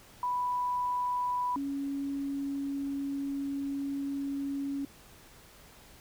sine tone pair in turn, 987.8 / 278.5 Hz, B5 / C#4, 0 / +8 cents, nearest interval octave + minor seventh, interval 2192 cents, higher first, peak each -28 / -31 dBFS, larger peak first, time 0.23-1.56 / 1.56-4.85 s, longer second, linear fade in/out 2 ms, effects pink hiss -55 dBFS RMS until 6 s

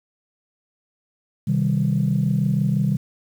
sine chord, C minor, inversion none, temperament just, 130.81 / 156.98 / 196.22 Hz, C3 / Eb3 / G3, 0 / +16 / +2 cents, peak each -21 dBFS, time 1.47-2.97 s, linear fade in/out 10 ms, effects tanh soft clip ceiling -10 dBFS + 8-bit

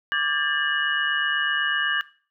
sine tone cluster, 1174 / 1614 / 1762 / 2914 Hz, D6 / G#6 / A6 / F#7, -1 / -50 / +2 / -27 cents, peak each -30 / -24 / -27 / -29 dBFS, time 0.12-2.01 s, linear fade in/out 0 ms, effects noise-tail reverb RT60 0.4 s tail -18 dB re dry

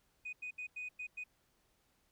sine tone bursts at uneven times, 2489 Hz, D#7, in tune, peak -39 dBFS, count 6, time 0.25-0.33 / 0.42-0.51 / 0.58-0.67 / 0.76-0.89 / 0.99-1.07 / 1.17-1.24 s, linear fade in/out 10 ms, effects tanh soft clip ceiling -37 dBFS + pink hiss -75 dBFS RMS until 2.11 s

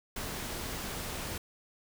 pink noise, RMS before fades -38 dBFS, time 0.16-1.38 s, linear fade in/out 5 ms, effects none

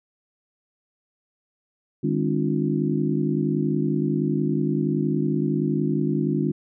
harmonic tone with a mistuned harmonic, 50.7 Hz, G#1, 41 cents flat, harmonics 3 / 4 / 5 / 6 / 7, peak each -25 / -26 / -27 / -28 / -28 dBFS, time 2.03-6.52 s, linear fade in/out 10 ms, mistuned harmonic 5, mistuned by +100 cents, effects none

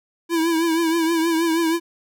square tone with vibrato, 329.6 Hz, E4, in tune, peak -18 dBFS, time 0.29-1.8 s, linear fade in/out 50 ms, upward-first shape triangle, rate 6.3 Hz, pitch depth 68 cents each way, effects none

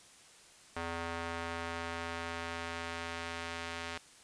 square tone with band-pass filter sweep, 84 Hz, E2, 33 cents sharp, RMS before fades -40 dBFS, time 0.76-3.98 s, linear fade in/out 5 ms, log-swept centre 1300 to 2500 Hz, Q 0.72, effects white hiss -58 dBFS RMS until 4.23 s + resampled to 22050 Hz

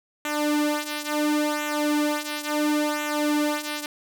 sawtooth tone with flanger, 298.3 Hz, D4, 27 cents sharp, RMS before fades -25 dBFS, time 0.25-3.86 s, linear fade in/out 2 ms, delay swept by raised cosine 0.2 to 3.5 ms, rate 0.72 Hz, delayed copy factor -0.75, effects none

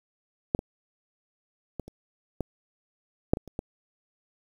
clicks, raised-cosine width 2 ms, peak -9 / -18 / -19 / -30 / -15 / -6 / -19 / -30 / -17 dBFS, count 9, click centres 0.549 / 0.591 / 1.797 / 1.88 / 2.407 / 3.335 / 3.371 / 3.477 / 3.591 s, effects 8-bit

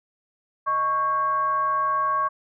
sine tone with frequency modulation, 1108.7 Hz, C#6, in tune, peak -20 dBFS, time 0.66-2.29 s, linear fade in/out 20 ms, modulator 488 Hz, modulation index 0.4, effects none

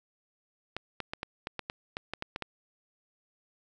clicks, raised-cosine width 0.3 ms, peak -18 dBFS, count 12, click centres 0.766 / 1.003 / 1.135 / 1.231 / 1.471 / 1.593 / 1.699 / 1.969 / 2.136 / 2.224 / 2.361 / 2.423 s, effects none

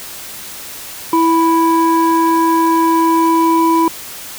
sine tone pair together, 329.4 / 987.8 Hz, E4 / B5, -1 / 0 cents, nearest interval octave + perfect fifth, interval 1901 cents, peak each -10 dBFS, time 1.13-3.88 s, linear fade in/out 2 ms, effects tanh soft clip ceiling -6 dBFS + white hiss -30 dBFS RMS until 4.38 s

